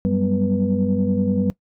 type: tone cluster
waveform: sine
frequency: 96 / 187.2 / 197.6 / 246.5 / 488.6 Hz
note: G2 / F#3 / G3 / B3 / B4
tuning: -36 / +20 / +14 / -3 / -19 cents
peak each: -27 / -24 / -19 / -24 / -26 dBFS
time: 0.05-1.5 s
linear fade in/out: 0 ms
effects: noise-tail reverb RT60 0.1 s tail -20 dB re dry + tanh soft clip ceiling -7 dBFS